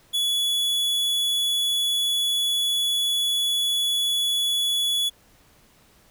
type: tone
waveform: 45% pulse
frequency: 3403 Hz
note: G#7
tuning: 41 cents sharp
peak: -21 dBFS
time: 0.13-5.1 s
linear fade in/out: 20 ms
effects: pink hiss -57 dBFS RMS until 6.1 s